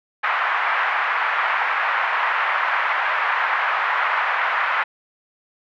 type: band-pass noise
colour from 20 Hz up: pink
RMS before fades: -21 dBFS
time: 0.23-4.84 s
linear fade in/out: 10 ms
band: 910 to 2100 Hz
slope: 24 dB/octave
effects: none